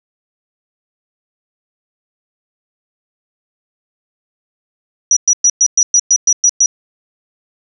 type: tone bursts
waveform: sine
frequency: 5840 Hz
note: F#8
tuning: 24 cents flat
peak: -6 dBFS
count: 10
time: 5.11-6.66 s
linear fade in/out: 2 ms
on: 56 ms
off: 110 ms
effects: none